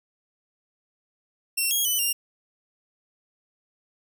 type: tone with pitch steps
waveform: 5% pulse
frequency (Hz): 2715 / 3286 / 2997 / 2795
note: F7 / G#7 / F#7 / F7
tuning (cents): -50 / -19 / +22 / +1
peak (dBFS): -14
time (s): 1.57-2.13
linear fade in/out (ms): 10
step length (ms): 140
effects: none